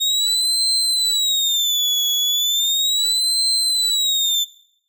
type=tone with vibrato; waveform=35% pulse; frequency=3729 Hz; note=A#7; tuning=in tune; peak=-15 dBFS; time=0-4.45 s; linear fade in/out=20 ms; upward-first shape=sine; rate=0.36 Hz; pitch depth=170 cents each way; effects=noise-tail reverb RT60 0.7 s tail -20 dB re dry